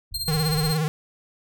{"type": "low-pass noise", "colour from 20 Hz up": "pink", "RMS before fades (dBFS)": -37, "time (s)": [0.11, 0.72], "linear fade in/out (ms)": 5, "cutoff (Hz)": 120, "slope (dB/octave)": 96}
{"type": "tone with tremolo", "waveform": "sawtooth", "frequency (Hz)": 4190, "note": "C8", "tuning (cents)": 2, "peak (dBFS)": -21, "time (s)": [0.14, 0.77], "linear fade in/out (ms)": 5, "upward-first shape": "triangle", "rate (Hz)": 16, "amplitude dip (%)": 80}
{"type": "tone with vibrato", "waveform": "square", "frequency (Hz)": 155.4, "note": "D#3", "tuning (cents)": -2, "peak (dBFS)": -22, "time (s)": [0.28, 0.88], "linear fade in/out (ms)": 0, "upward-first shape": "sine", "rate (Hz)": 17, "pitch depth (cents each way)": 78}
{"effects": []}